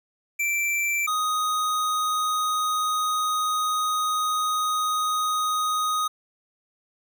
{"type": "tone pair in turn", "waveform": "square", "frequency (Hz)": [2342, 1247.8], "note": ["D7", "D#6"], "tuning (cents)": [-5, 5], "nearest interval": "major seventh", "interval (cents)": 1090, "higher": "first", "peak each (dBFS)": -23, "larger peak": "neither", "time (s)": [[0.39, 1.07], [1.07, 6.08]], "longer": "second", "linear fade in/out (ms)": 10, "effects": []}